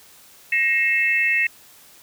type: tone cluster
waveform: sine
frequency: 1871 / 2153 / 2640 Hz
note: A#6 / C7 / E7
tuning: +6 / +49 / +2 cents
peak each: -21 dBFS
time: 0.52-1.47 s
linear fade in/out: 5 ms
effects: white hiss -49 dBFS RMS until 2.02 s